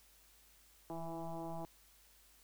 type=tone with frequency modulation; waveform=sine; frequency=331.9 Hz; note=E4; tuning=12 cents sharp; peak=-40 dBFS; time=0.9-1.65 s; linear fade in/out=0 ms; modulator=165 Hz; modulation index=3.6; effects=added 50 Hz sine -70 dBFS peak until 2.43 s + white hiss -66 dBFS RMS until 2.43 s